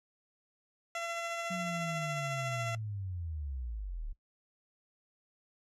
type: tone with tremolo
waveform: 15% pulse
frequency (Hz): 677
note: E5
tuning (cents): +46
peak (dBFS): -28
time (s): 0.95-2.75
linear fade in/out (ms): 2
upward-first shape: sine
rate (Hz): 14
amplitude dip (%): 25
type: linear sweep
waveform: sine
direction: down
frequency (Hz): 185 to 32.69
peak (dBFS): -36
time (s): 1.5-4.13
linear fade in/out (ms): 10
effects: noise-tail reverb RT60 0.1 s tail -19 dB re dry + low-pass 8000 Hz 12 dB/octave